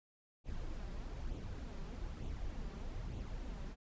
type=noise with flanger; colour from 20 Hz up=brown; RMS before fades=-43 dBFS; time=0.44-3.76 s; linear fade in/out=50 ms; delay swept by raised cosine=0.28 to 5.18 ms; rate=1.1 Hz; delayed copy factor=+0.5; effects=resampled to 16000 Hz